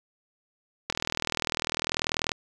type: click train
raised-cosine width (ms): 0.2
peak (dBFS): -9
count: 58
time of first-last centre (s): 0.9-2.318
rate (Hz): 40.2
effects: none